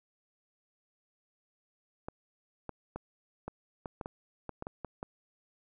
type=clicks; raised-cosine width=1 ms; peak=-24 dBFS; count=12; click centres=2.085 / 2.693 / 2.96 / 3.48 / 3.858 / 4.012 / 4.059 / 4.493 / 4.624 / 4.669 / 4.847 / 5.029 s; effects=none